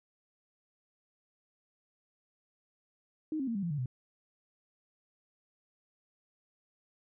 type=tone with pitch steps; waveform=sine; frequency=311.1 / 267.7 / 230.4 / 198.26 / 170.61 / 146.82 / 126.35 Hz; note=D#4 / C4 / A#3 / G3 / F3 / D3 / B2; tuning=0 / +40 / -20 / +20 / -40 / 0 / +40 cents; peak=-31 dBFS; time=3.32-3.859 s; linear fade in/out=2 ms; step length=77 ms; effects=none